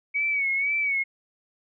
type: tone with vibrato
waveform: sine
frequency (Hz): 2245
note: C#7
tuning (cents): +21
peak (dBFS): -22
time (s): 0.14-1.04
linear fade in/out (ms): 20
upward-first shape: sine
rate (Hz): 2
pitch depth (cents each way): 66
effects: none